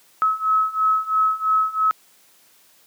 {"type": "beating tone pair", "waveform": "sine", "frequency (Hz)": [1286, 1289], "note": ["E6", "E6"], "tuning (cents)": [-43, -39], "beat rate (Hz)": 3, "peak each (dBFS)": [-21, -19], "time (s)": [0.22, 1.91], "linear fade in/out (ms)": 0, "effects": ["white hiss -55 dBFS RMS until 2.86 s", "high-pass 150 Hz 12 dB/octave"]}